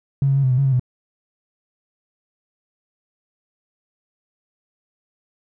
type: tone with pitch steps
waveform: triangle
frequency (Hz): 138 / 136.6 / 138.4 / 129.7 / 126 / 138.4 / 134 / 125.4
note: C#3 / C#3 / C#3 / C3 / B2 / C#3 / C3 / B2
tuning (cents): -7 / -25 / -2 / -15 / +35 / -2 / +42 / +27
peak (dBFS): -10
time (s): 0.22-0.796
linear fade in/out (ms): 2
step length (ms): 72
effects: tanh soft clip ceiling -12 dBFS